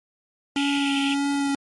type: band-pass noise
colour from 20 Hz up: pink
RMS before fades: -30 dBFS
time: 0.56-1.15 s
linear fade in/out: 10 ms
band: 2400 to 3300 Hz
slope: 96 dB/octave
type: tone with vibrato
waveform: square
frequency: 280 Hz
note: C#4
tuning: 18 cents sharp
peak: -22 dBFS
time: 0.56-1.55 s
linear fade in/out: 2 ms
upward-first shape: sine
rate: 1.7 Hz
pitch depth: 15 cents each way
effects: MP3 48 kbps